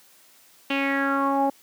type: tone with low-pass filter sweep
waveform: sawtooth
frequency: 275.9 Hz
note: C#4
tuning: 8 cents flat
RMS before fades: -23 dBFS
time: 0.7-1.5 s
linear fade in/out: 5 ms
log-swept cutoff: 2900 to 730 Hz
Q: 5.5
effects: white hiss -55 dBFS RMS until 1.62 s + high-pass 150 Hz 12 dB/octave